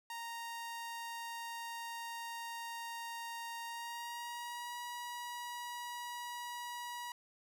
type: tone with pitch glide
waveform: sawtooth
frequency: 930 to 965 Hz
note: A#5 to B5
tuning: -4 to -40 cents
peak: -38 dBFS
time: 0.1-7.12 s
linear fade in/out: 2 ms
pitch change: +64 cents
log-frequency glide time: 3.64-4.78 s
effects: none